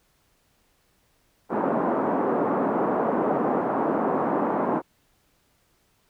pink band-pass noise, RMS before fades -24 dBFS, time 1.49-4.82 s, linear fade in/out 50 ms, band 220 to 1100 Hz, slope 24 dB/octave, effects pink hiss -66 dBFS RMS until 6.09 s

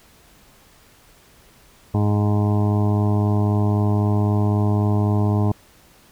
harmonic tone, 103.83 Hz, G#2, in tune, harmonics 1 / 2 / 3 / 4 / 6 / 7 / 8 / 9 / 10, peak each -17 / -23 / -27 / -29 / -33 / -34 / -35 / -36 / -37 dBFS, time 1.94-5.52 s, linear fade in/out 5 ms, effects pink hiss -52 dBFS RMS until 6.11 s

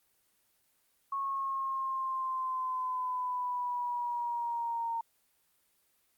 sine linear sweep, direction down, 1100 to 918 Hz, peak -31 dBFS, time 1.12-5.01 s, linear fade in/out 5 ms, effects white hiss -72 dBFS RMS until 6.17 s + Opus 24 kbps

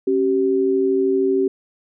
sine tone pair together, 272 / 384.9 Hz, C#4 / G4, -33 / -32 cents, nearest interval tritone, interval 601 cents, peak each -21 / -16 dBFS, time 0.07-1.48 s, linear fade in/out 5 ms, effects none

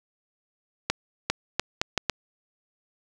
accelerating click train, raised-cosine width 0.2 ms, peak -5 dBFS, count 6, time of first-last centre 0.9-2.097 s, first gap 400 ms, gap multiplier 0.74, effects none

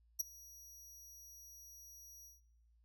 sawtooth tone with ADSR envelope, 5780 Hz, F#8, 41 cents flat, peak -28 dBFS, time 0.19-2.41 s, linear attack 14 ms, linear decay 13 ms, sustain -24 dB, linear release 160 ms, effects noise-tail reverb RT60 0.7 s tail -22 dB re dry + added 57 Hz sine -67 dBFS peak until 2.84 s

